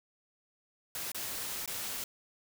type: noise with dropouts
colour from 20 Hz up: white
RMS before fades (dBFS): -38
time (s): 0.95-2.04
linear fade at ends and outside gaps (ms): 2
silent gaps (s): 1.118-1.146 / 1.66-1.676
effects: none